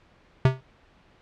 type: tone with exponential decay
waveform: square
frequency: 130.81 Hz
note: C3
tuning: in tune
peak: -13 dBFS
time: 0.45-0.61 s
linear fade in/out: 2 ms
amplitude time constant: 34 ms
effects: pink hiss -58 dBFS RMS until 1.21 s + low-pass 3000 Hz 12 dB/octave